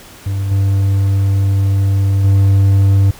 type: tone with level steps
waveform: triangle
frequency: 98.1 Hz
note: G2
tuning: 2 cents sharp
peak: -13 / -8 / -5 dBFS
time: 0.26-3.11 s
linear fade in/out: 5 ms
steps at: 0.51 / 2.24 s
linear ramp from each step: 5 ms
effects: pink hiss -38 dBFS RMS until 3.19 s